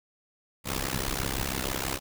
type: noise with amplitude modulation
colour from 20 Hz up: pink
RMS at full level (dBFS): -27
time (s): 0.64-2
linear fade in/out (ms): 50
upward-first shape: sine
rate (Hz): 66.2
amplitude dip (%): 95
effects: none